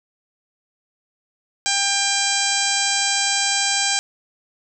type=harmonic tone with a mistuned harmonic; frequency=796 Hz; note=G5; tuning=26 cents sharp; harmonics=1 / 2 / 3 / 4 / 5 / 6 / 7 / 8 / 9 / 10; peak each=-27 / -27 / -27 / -27 / -27 / -27 / -27 / -27 / -27 / -27 dBFS; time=1.66-3.99 s; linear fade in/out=0 ms; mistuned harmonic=9; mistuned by=+31 cents; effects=none